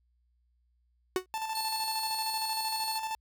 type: tone with exponential decay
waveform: 45% pulse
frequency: 370 Hz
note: F#4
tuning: in tune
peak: -23 dBFS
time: 1.16-1.26 s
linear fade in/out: 1 ms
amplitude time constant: 20 ms
type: tone with tremolo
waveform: 45% pulse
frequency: 882 Hz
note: A5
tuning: 4 cents sharp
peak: -31 dBFS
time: 1.34-3.15 s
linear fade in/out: 0 ms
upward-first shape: square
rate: 13 Hz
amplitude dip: 45%
type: tone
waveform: sawtooth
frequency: 4371 Hz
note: C#8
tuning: 25 cents flat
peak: -31 dBFS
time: 1.55-2.98 s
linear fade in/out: 2 ms
effects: added 60 Hz sine -68 dBFS peak until 3.2 s